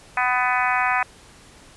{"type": "harmonic tone", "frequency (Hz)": 250, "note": "B3", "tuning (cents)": 21, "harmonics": [3, 4, 5, 6, 7, 8, 9, 10], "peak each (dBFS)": [-24, -25, -26, -27, -27, -28, -29, -29], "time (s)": [0.17, 1.03], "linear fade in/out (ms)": 2, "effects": ["pink hiss -48 dBFS RMS until 1.76 s", "resampled to 24000 Hz"]}